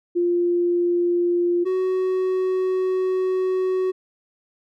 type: tone pair in turn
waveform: sine / triangle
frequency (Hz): 349.2 / 372.8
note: F4 / F#4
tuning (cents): 0 / +13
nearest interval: minor second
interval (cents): 113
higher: second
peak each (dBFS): -17 / -17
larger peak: neither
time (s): 0.15-1.65 / 1.65-3.92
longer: second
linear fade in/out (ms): 20
effects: none